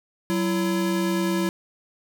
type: tone pair together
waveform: square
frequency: 187.7 / 335.8 Hz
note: F#3 / E4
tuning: +25 / +32 cents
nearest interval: minor seventh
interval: 1007 cents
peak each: -25 / -25 dBFS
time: 0.3-1.49 s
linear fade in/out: 0 ms
effects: none